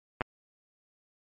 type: clicks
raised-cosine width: 0.5 ms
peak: -14 dBFS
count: 2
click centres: 0.209 / 0.217 s
effects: MP3 48 kbps